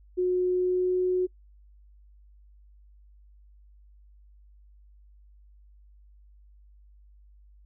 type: tone with pitch glide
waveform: sine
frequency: 363.4 to 365.9 Hz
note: F#4 to F#4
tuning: -31 to -19 cents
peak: -22 dBFS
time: 0.17-1.27 s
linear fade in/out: 20 ms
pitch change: +12 cents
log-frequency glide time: 0.52-0.99 s
effects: noise-tail reverb RT60 0.1 s tail -26 dB re dry + added 50 Hz sine -52 dBFS peak until 7.65 s